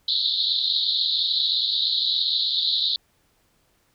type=band-pass noise; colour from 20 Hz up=pink; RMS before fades=-23 dBFS; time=0.08-2.96 s; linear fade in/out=2 ms; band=3600 to 4300 Hz; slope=96 dB/octave; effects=pink hiss -65 dBFS RMS until 3.94 s